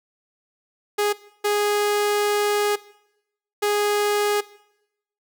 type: tone bursts at uneven times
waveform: sawtooth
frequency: 413.9 Hz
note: G#4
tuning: 6 cents flat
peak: -15 dBFS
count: 3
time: 0.98-1.13 / 1.44-2.76 / 3.62-4.41 s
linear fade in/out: 10 ms
effects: noise-tail reverb RT60 0.8 s tail -19 dB re dry